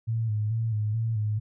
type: tone with vibrato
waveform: sine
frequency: 109.8 Hz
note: A2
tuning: 3 cents flat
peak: -24 dBFS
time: 0.07-1.4 s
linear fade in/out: 20 ms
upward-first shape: square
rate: 2.3 Hz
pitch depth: 56 cents each way
effects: none